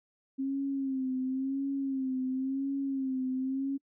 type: tone with vibrato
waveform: sine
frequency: 266.8 Hz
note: C4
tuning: 34 cents sharp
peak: -29 dBFS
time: 0.38-3.78 s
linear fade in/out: 20 ms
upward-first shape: sine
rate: 0.95 Hz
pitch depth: 58 cents each way
effects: noise-tail reverb RT60 0.1 s tail -25 dB re dry